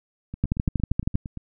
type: two click trains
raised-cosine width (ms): 5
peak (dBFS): -21 / -9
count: 10 / 10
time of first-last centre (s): 0.34-1.373 / 0.44-1.154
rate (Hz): 8.71 / 12.6
effects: none

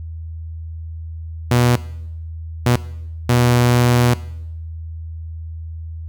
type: tone bursts at uneven times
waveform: sawtooth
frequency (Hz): 121.6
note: B2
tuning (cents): -26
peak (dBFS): -8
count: 3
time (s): 1.51-1.76 / 2.66-2.76 / 3.29-4.14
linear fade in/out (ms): 5
effects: noise-tail reverb RT60 0.8 s tail -18 dB re dry + added 81 Hz sine -27 dBFS peak until 6.08 s

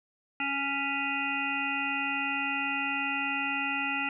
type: harmonic tone with a mistuned harmonic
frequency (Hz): 277.2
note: C#4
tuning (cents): 0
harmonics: 1 / 3 / 5 / 7 / 9 / 10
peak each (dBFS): -37 / -36 / -36 / -36 / -33 / -35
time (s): 0.4-4.09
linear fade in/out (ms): 2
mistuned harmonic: 7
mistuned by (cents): +28
effects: none

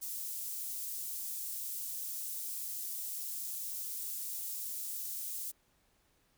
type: high-pass noise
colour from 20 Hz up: white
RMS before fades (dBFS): -40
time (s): 0.01-5.52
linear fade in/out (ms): 20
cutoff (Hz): 7800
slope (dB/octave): 12
effects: pink hiss -72 dBFS RMS until 6.37 s

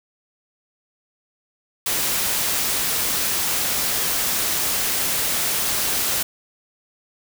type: noise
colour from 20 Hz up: white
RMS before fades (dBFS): -22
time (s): 1.86-6.23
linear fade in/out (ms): 5
effects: none

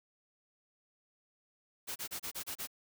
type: noise bursts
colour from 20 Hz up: white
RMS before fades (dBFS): -40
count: 7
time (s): 1.87-2.673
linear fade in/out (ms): 20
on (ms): 89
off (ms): 30
effects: none

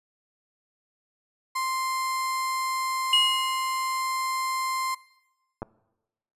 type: tone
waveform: 35% pulse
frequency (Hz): 1046.5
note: C6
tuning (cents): 0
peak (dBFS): -24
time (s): 1.55-4.95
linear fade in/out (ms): 10
type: tone with exponential decay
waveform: triangle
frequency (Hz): 2889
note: F#7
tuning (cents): -42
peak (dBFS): -14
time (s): 3.13-4.01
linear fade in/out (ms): 2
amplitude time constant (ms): 190
type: clicks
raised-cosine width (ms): 1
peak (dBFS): -19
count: 2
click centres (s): 5.62 / 5.629
effects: noise-tail reverb RT60 1.0 s tail -21 dB re dry + resampled to 32000 Hz

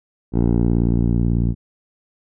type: tone with low-pass filter sweep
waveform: 10% pulse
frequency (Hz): 58.27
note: A#1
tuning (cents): 0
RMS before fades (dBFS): -17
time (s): 0.32-1.55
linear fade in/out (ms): 50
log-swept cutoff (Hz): 450 to 180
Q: 0.81
effects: none

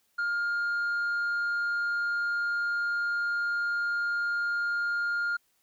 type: tone with tanh clipping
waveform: sine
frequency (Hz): 1410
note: F6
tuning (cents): +16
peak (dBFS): -27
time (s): 0.18-5.37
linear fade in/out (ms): 10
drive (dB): 2
effects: white hiss -71 dBFS RMS until 5.62 s

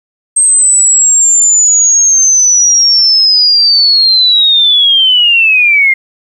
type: linear sweep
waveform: sine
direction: down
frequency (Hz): 8372 to 2093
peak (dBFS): -4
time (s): 0.36-5.94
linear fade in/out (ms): 10
effects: 7-bit

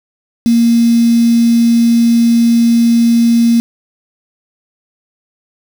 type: tone with quantisation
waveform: sine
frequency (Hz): 233.2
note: A#3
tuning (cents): +1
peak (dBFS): -6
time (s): 0.46-3.6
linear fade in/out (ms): 0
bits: 4
effects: none

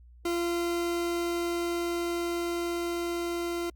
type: tone with level ramp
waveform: 40% pulse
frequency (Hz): 343.8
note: F4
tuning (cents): -27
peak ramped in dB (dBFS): -26 to -29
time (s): 0.25-3.7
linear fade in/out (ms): 5
effects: added 60 Hz sine -50 dBFS peak until 3.75 s + Opus 48 kbps

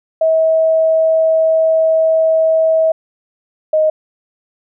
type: tone pair in turn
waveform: sine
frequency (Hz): 643 / 623.6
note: E5 / D#5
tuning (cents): -43 / +4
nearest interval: minor second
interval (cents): 53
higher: first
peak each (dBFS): -9 / -9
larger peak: neither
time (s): 0.21-2.92 / 3.73-3.9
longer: first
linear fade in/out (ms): 5
effects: none

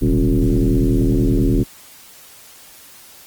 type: tone with frequency modulation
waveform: sine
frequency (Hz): 113.5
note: A#2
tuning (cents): -46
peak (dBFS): -12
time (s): 0.01-1.64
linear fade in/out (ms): 20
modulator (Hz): 79.1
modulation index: 3.1
effects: white hiss -43 dBFS RMS until 3.26 s + Opus 24 kbps

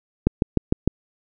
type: click train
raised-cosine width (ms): 3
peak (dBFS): -3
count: 5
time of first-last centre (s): 0.27-0.876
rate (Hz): 6.6
effects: none

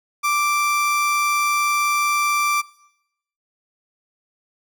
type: tone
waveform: 30% pulse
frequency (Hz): 1174.7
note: D6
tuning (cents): 0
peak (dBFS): -15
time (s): 0.23-2.62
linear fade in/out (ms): 20
effects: noise-tail reverb RT60 0.8 s tail -20 dB re dry

